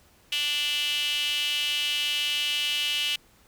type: tone with high-pass filter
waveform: sawtooth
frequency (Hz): 293.7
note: D4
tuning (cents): 0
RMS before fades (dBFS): -27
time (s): 0.32-3.16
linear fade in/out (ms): 5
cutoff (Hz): 2900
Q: 7.3
effects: pink hiss -59 dBFS RMS until 3.47 s